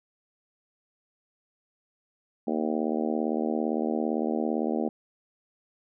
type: harmonic tone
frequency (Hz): 77.7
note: D#2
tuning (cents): -2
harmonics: 3 / 4 / 5 / 6 / 7 / 8 / 9 / 10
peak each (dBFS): -29 / -31 / -33 / -35 / -36 / -37 / -38 / -39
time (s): 2.47-4.89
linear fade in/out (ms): 5
effects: none